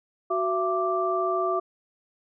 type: tone cluster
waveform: sine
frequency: 371.4 / 672 / 1174 Hz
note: F#4 / E5 / D6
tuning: +7 / +33 / -1 cents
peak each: -27 dBFS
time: 0.3-1.6 s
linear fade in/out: 10 ms
effects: none